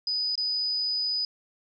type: tone with dropouts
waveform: sine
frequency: 4978 Hz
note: D#8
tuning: in tune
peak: -25 dBFS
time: 0.07-1.25 s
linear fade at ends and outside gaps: 2 ms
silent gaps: 0.355-0.377 s
effects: none